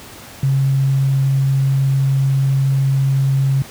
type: tone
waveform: sine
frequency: 135.6 Hz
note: C#3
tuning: 38 cents flat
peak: -12 dBFS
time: 0.43-3.62 s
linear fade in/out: 2 ms
effects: pink hiss -37 dBFS RMS until 3.7 s + high-pass 60 Hz 12 dB/octave